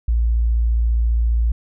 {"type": "tone", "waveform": "sine", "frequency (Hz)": 57.4, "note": "A#1", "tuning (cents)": -26, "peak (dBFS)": -14, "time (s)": [0.08, 1.52], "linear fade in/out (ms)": 5, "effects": []}